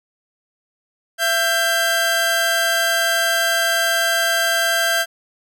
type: tone pair together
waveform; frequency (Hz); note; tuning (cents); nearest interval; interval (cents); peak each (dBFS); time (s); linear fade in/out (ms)
sawtooth; 672.1 / 1582; E5 / G6; +33 / +15; octave + minor third; 1482; -17 / -14; 1.18-5.06; 50
effects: none